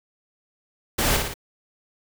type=noise with echo; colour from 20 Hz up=pink; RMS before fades=-22 dBFS; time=0.98-1.17 s; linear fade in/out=10 ms; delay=57 ms; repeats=3; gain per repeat=-4 dB; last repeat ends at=1.341 s; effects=none